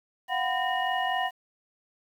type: tone cluster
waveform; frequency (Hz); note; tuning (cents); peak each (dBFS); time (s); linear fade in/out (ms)
sine; 706 / 750 / 1000 / 1833 / 2899; F5 / F#5 / B5 / A#6 / F#7; +19 / +23 / +21 / -30 / -36; -32 / -28 / -34 / -31 / -35; 0.28-1.31; 50
effects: tanh soft clip ceiling -14 dBFS + 9-bit